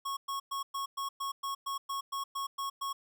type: tone bursts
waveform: square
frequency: 1100 Hz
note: C#6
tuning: 14 cents flat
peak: -34 dBFS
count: 13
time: 0.05-2.93 s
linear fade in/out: 10 ms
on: 120 ms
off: 110 ms
effects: none